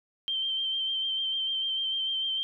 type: tone with vibrato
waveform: sine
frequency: 3136 Hz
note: G7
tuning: in tune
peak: -27 dBFS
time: 0.28-2.43 s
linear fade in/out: 0 ms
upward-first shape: triangle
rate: 6.7 Hz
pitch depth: 31 cents each way
effects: none